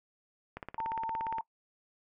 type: click train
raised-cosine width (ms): 0.5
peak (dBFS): -25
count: 15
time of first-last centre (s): 0.57-1.384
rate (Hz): 17.2
type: tone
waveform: sine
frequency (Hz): 900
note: A5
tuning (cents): +39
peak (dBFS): -32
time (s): 0.78-1.41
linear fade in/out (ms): 2
effects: noise-tail reverb RT60 0.1 s tail -21 dB re dry